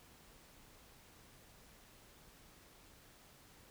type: silence
effects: pink hiss -62 dBFS RMS until 3.7 s

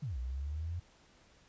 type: exponential two-way sweep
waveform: sine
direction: down then up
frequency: 163.2 to 59.8 to 89.3 Hz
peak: -35 dBFS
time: 0.02-0.8 s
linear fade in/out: 10 ms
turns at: 0.18 s
effects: pink hiss -64 dBFS RMS until 1.48 s + resampled to 16000 Hz

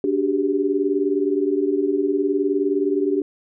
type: tone cluster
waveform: sine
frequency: 290.8 / 380.3 / 399.7 Hz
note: D4 / F#4 / G4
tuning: -17 / +48 / +34 cents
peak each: -22 dBFS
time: 0.04-3.22 s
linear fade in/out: 2 ms
effects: none

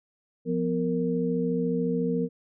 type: tone cluster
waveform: sine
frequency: 174.9 / 248.9 / 462.8 Hz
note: F3 / B3 / A#4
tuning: +3 / +14 / -13 cents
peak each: -28 dBFS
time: 0.45-2.29 s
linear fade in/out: 50 ms
effects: none

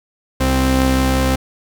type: tone pair together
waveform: sawtooth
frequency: 65.7 / 261.6 Hz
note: C2 / C4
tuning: +8 / 0 cents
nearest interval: 2 octaves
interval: 2392 cents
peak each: -12 dBFS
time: 0.4-1.36 s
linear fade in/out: 10 ms
effects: none

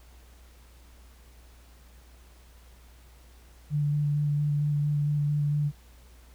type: tone with vibrato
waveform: sine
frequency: 146.8 Hz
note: D3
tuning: in tune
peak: -23 dBFS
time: 3.7-5.72 s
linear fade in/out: 50 ms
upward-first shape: square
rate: 4.4 Hz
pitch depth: 11 cents each way
effects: added 60 Hz sine -51 dBFS peak until 6.34 s + pink hiss -59 dBFS RMS until 6.34 s

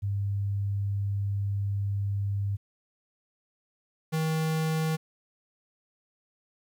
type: tone pair in turn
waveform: sine / square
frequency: 100 / 158.74 Hz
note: G2 / D#3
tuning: +35 / +35 cents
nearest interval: minor sixth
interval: 800 cents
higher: second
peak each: -26 dBFS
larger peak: neither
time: 0.02-2.57 / 4.12-4.97 s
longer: first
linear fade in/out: 20 ms
effects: 11-bit

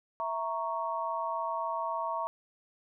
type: chord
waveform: sine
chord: A# diminished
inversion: second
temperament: equal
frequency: 659.3 / 932.3 / 1108.7 Hz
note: E5 / A#5 / C#6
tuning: 0 / 0 / 0 cents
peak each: -36 / -34 / -35 dBFS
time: 0.2-2.27 s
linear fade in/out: 0 ms
effects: none

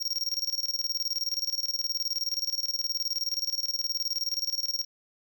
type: tone with tremolo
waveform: square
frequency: 5570 Hz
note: F8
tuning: 5 cents flat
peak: -26 dBFS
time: 0-4.85 s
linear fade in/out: 20 ms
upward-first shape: square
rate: 19 Hz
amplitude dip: 80%
effects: none

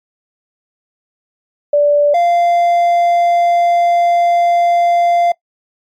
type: tone pair in turn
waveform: sine / triangle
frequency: 583 / 693 Hz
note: D5 / F5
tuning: -13 / -14 cents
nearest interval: minor third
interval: 299 cents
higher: second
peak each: -7 dBFS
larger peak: neither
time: 1.73-2.14 / 2.14-5.32 s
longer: second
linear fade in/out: 5 ms
effects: noise-tail reverb RT60 0.1 s tail -21 dB re dry + MP3 96 kbps

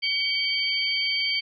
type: tone cluster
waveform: sine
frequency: 2267 / 3146 / 4588 Hz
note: C#7 / G7 / D8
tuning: +38 / +6 / -41 cents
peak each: -27 dBFS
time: 0.02-1.41 s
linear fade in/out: 20 ms
effects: none

